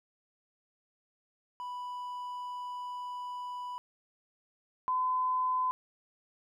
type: tone pair in turn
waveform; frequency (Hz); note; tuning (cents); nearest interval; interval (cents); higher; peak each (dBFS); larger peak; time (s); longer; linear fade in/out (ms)
triangle / sine; 987.8 / 1016.7; B5 / B5; 0 / +50; unison; 50; second; -35 / -27; second; 1.6-3.78 / 4.88-5.71; first; 0
effects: none